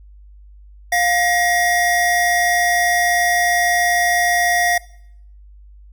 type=tone pair together; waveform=square; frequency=705 / 1896.3 Hz; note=F5 / A#6; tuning=+16 / +29 cents; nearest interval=octave + perfect fourth; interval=1713 cents; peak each=-18 dBFS; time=0.92-4.78 s; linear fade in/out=5 ms; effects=noise-tail reverb RT60 0.7 s tail -21 dB re dry + added 50 Hz sine -40 dBFS peak until 5.92 s